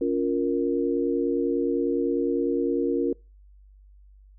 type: chord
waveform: sine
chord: Bb minor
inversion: first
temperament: just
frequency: 279.7 / 349.6 / 466.2 Hz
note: Db4 / F4 / Bb4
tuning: +16 / +2 / 0 cents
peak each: -26 dBFS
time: 0.01-3.13 s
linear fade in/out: 5 ms
effects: noise-tail reverb RT60 0.3 s tail -26 dB re dry + added 49 Hz sine -49 dBFS peak until 4.38 s